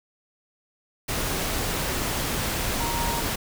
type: tone in noise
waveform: sine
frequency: 935 Hz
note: A#5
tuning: 5 cents sharp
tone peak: -29 dBFS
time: 2.8-3.21 s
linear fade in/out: 10 ms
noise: pink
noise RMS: -27 dBFS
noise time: 1.08-3.36 s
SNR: -5 dB
effects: none